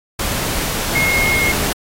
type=tone in noise; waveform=sine; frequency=2155 Hz; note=C#7; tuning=49 cents flat; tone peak=-15 dBFS; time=0.95-1.52 s; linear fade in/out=5 ms; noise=pink; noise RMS=-20 dBFS; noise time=0.19-1.73 s; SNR=+2 dB; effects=AAC 48 kbps